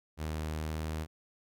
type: tone with pitch glide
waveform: sawtooth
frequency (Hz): 77.78 to 78.46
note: D#2 to D#2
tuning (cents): 0 to +15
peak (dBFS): -30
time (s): 0.17-1.07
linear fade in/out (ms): 50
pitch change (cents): +15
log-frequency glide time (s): 0.6-0.82
effects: none